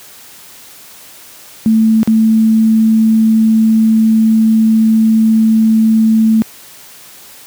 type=tone with dropouts; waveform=sine; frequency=221.4 Hz; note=A3; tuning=11 cents sharp; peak=-6 dBFS; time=1.66-6.42 s; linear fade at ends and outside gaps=0 ms; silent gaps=2.031-2.075 s; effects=white hiss -37 dBFS RMS until 7.46 s + high-pass 80 Hz 12 dB/octave